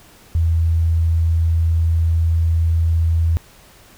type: tone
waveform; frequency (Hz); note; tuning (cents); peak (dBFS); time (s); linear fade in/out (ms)
sine; 82.41; E2; 0; -13; 0.35-3.37; 0
effects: pink hiss -47 dBFS RMS until 3.97 s